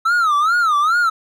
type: tone with vibrato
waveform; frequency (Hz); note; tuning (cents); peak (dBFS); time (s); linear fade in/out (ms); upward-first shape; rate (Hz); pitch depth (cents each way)
triangle; 1291; E6; -37; -11; 0.05-1.1; 10; sine; 2.4; 190
effects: none